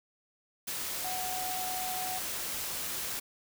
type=tone in noise; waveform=sine; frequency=740 Hz; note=F#5; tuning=in tune; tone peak=-36 dBFS; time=1.04-2.19 s; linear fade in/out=10 ms; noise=white; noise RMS=-36 dBFS; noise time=0.67-3.2 s; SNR=-3 dB; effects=none